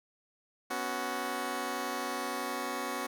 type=chord; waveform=10% pulse; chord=B suspended second; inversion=none; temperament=just; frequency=246.9 / 277.8 / 370.4 Hz; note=B3 / C#4 / F#4; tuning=0 / +4 / +2 cents; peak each=-30 dBFS; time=0.7-3.07 s; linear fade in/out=10 ms; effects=none